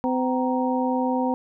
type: harmonic tone with a mistuned harmonic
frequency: 255 Hz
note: C4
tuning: 44 cents flat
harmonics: 1 / 2 / 3 / 4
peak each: -23 / -27 / -29 / -28 dBFS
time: 0.04-1.34 s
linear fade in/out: 0 ms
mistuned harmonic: 4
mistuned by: -150 cents
effects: none